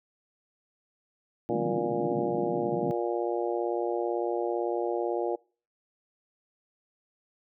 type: band-pass noise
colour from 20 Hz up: pink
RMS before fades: -34 dBFS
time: 1.49-2.91 s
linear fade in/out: 0 ms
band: 140 to 340 Hz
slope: 48 dB/octave
type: harmonic tone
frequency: 117.9 Hz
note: A#2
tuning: 20 cents sharp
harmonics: 3 / 4 / 5 / 6 / 7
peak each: -30 / -32 / -34 / -36 / -37 dBFS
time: 1.49-5.36 s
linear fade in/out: 10 ms
effects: noise-tail reverb RT60 0.4 s tail -26 dB re dry